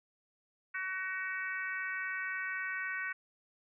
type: harmonic tone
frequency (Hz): 376.2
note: F#4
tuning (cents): +29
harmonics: 3 / 4 / 5 / 6 / 7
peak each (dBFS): -46 / -38 / -39 / -43 / -50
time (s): 0.74-3.13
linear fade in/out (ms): 10
effects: none